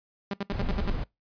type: tone bursts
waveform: sawtooth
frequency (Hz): 199.3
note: G3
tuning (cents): +29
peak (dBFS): -24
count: 7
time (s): 0.31-0.901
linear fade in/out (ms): 2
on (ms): 27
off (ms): 67
type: noise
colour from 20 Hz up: brown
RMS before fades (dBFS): -29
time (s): 0.51-1.04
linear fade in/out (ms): 5
effects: noise-tail reverb RT60 0.2 s tail -23 dB re dry + resampled to 11025 Hz